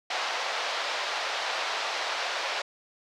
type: band-pass noise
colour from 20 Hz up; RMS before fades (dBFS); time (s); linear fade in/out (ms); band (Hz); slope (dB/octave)
pink; -31; 0.1-2.62; 5; 590 to 5100; 24
effects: none